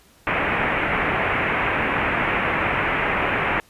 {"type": "low-pass noise", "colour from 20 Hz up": "white", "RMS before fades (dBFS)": -22, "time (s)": [0.27, 3.6], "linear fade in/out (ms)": 0, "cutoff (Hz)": 2500, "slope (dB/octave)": 48, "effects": ["pink hiss -54 dBFS RMS until 3.69 s", "resampled to 32000 Hz"]}